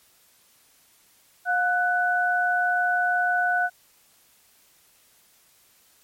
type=tone pair together; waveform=sine; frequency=715 / 1489 Hz; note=F5 / F#6; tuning=+41 / +11 cents; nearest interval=octave + minor second; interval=1270 cents; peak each=-23 / -22 dBFS; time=1.45-3.7 s; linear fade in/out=50 ms; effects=white hiss -59 dBFS RMS until 6.03 s + MP3 64 kbps